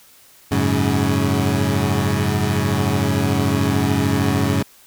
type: chord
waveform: 20% pulse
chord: F# suspended second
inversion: none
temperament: equal with one note detuned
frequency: 92.5 / 106.01 / 138.59 Hz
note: F#2 / G#2 / C#3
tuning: 0 / +36 / 0 cents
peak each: -16 dBFS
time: 0.51-4.63 s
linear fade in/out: 10 ms
effects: white hiss -49 dBFS RMS until 4.86 s